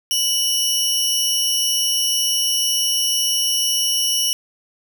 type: tone pair together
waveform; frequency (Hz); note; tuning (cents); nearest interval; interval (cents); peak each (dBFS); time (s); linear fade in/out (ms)
sawtooth; 2960 / 5574; F#7 / F8; 0 / -4; major seventh; 1096; -17; 0.11-4.33; 0
effects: none